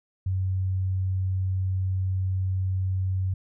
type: tone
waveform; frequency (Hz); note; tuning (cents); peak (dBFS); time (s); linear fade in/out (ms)
sine; 94; F#2; +28; -23; 0.26-3.34; 5
effects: none

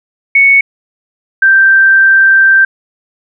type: tone pair in turn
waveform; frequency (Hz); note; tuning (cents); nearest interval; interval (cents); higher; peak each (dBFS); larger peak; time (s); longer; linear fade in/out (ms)
sine; 2217 / 1567.7; C#7 / G6; 0 / 0; tritone; 600; first; -3; neither; 0.35-0.61 / 1.42-2.65; second; 5
effects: none

